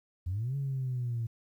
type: linear two-way sweep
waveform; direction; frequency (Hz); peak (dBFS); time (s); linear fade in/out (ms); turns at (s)
sine; up then down; 82.41 to 140.6 to 113.4; -29; 0.26-1.27; 10; 0.56
effects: tanh soft clip ceiling -26 dBFS + 11-bit